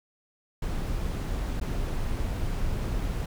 brown noise with dropouts, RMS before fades -29 dBFS, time 0.62-3.26 s, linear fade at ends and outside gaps 5 ms, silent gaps 1.6-1.612 s, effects none

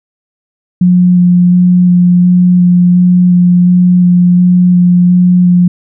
sine tone with vibrato, 178.5 Hz, F3, 38 cents sharp, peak -3 dBFS, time 0.81-5.68 s, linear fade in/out 5 ms, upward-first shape square, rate 1.4 Hz, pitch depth 9 cents each way, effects none

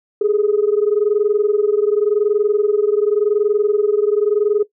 sine tone pair together, 408.6 / 429.5 Hz, G#4 / A4, -28 / -42 cents, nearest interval minor second, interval 86 cents, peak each -15 dBFS, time 0.21-4.63 s, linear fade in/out 5 ms, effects noise-tail reverb RT60 0.1 s tail -17 dB re dry + tanh soft clip ceiling -7 dBFS

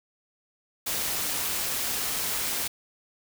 white noise with amplitude modulation, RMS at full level -28 dBFS, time 0.86-2.68 s, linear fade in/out 10 ms, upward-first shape sine, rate 160 Hz, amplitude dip 25%, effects none

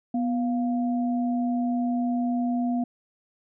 sine tone pair together, 244.9 / 698.5 Hz, B3 / F5, -14 / 0 cents, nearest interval octave + tritone, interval 1814 cents, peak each -23 / -32 dBFS, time 0.14-2.84 s, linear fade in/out 5 ms, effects none

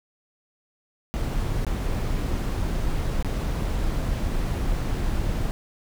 brown noise with dropouts, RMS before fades -25 dBFS, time 1.14-5.51 s, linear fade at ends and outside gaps 0 ms, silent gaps 1.649-1.667 / 3.226-3.247 s, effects none

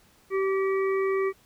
harmonic tone with a mistuned harmonic, 386.3 Hz, G4, 25 cents flat, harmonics 1 / 3 / 5 / 6, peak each -23 / -33 / -37 / -39 dBFS, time 0.3-1.33 s, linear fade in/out 50 ms, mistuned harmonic 6, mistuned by -28 cents, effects pink hiss -60 dBFS RMS until 1.45 s

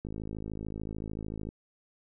click train, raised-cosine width 3 ms, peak -25 dBFS, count 78, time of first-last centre 0.05-1.489 s, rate 53.5 Hz, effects none

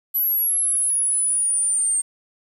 sine linear sweep, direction down, 11840 to 8600 Hz, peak -15 dBFS, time 0.14-2.02 s, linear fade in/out 20 ms, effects tanh soft clip ceiling -17 dBFS + 8-bit

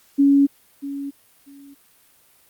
sine tone with echo, 279.8 Hz, C#4, 16 cents sharp, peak -11 dBFS, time 0.18-0.47 s, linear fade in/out 20 ms, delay 640 ms, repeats 2, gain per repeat -15 dB, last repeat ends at 1.75 s, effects white hiss -56 dBFS RMS until 2.49 s + Opus 48 kbps

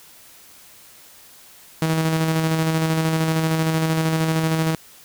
sawtooth tone with tremolo, 160.4 Hz, E3, 47 cents flat, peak -13 dBFS, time 1.82-4.75 s, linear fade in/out 2 ms, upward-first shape square, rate 13 Hz, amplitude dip 30%, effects white hiss -47 dBFS RMS until 5.04 s

